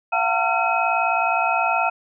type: tone cluster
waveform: sine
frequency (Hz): 687 / 746 / 902 / 1365 / 2542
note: F5 / F#5 / A5 / F6 / D#7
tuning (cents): -29 / +14 / +43 / -40 / +36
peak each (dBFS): -24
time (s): 0.12-1.9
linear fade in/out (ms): 10
effects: none